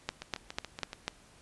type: two click trains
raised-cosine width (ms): 0.2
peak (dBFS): -22 / -14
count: 6 / 5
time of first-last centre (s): 0.22-0.931 / 0.09-1.08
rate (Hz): 7.03 / 4.04
effects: pink hiss -59 dBFS RMS until 1.41 s + resampled to 24000 Hz